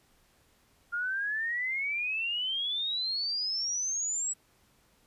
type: exponential sweep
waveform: sine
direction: up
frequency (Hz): 1396.9 to 7860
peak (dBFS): -29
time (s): 0.92-4.34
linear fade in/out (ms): 20
effects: pink hiss -66 dBFS RMS until 5.06 s + resampled to 32000 Hz